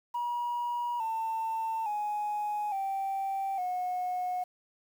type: tone with pitch steps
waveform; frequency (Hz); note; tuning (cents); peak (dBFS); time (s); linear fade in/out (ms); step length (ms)
sine; 960 / 895.7 / 835.7 / 779.8 / 727.5; B5 / A5 / G#5 / G5 / F#5; -49 / +31 / +11 / -9 / -29; -28; 0.14-4.44; 10; 860
effects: tanh soft clip ceiling -27 dBFS + 9-bit